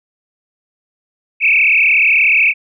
sine tone with frequency modulation, 2445 Hz, D#7, 31 cents flat, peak -8 dBFS, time 1.4-2.54 s, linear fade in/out 50 ms, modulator 36.8 Hz, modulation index 6.2, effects none

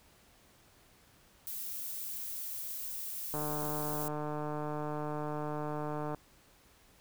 violet noise, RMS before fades -40 dBFS, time 1.47-4.08 s, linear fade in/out 0 ms
click train, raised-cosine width 1 ms, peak -24 dBFS, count 422, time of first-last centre 3.34-6.147 s, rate 150 Hz
effects pink hiss -63 dBFS RMS until 7 s

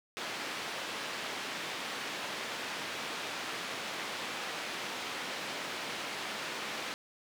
white band-pass noise, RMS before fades -39 dBFS, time 0.17-6.94 s, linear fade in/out 0 ms, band 200 to 3200 Hz, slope 12 dB/octave, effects none

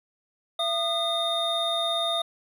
triangle tone cluster, 675 / 1226 / 3661 Hz, E5 / D#6 / A#7, +41 / -26 / -32 cents, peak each -26 / -31 / -25 dBFS, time 0.59-2.22 s, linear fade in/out 5 ms, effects none

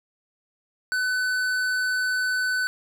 sine tone with tanh clipping, 1505 Hz, F#6, 29 cents sharp, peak -24 dBFS, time 0.92-2.67 s, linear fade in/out 0 ms, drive 14 dB, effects none

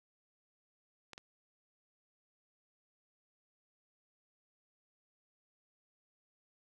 clicks, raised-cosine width 0.2 ms, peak -30 dBFS, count 2, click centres 1.133 / 1.179 s, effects none

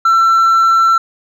sine tone with hard clipping, 1344 Hz, E6, 33 cents sharp, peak -8 dBFS, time 0.05-0.98 s, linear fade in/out 5 ms, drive 2 dB, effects none

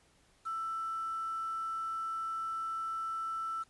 sine tone with quantisation, 1327 Hz, E6, 11 cents sharp, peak -34 dBFS, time 0.45-3.64 s, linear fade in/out 20 ms, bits 9, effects pink hiss -67 dBFS RMS until 3.69 s + resampled to 24000 Hz

